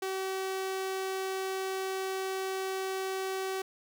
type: tone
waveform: sawtooth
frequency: 381.3 Hz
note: G4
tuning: 48 cents flat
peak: -28 dBFS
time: 0.02-3.62 s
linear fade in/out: 5 ms
effects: none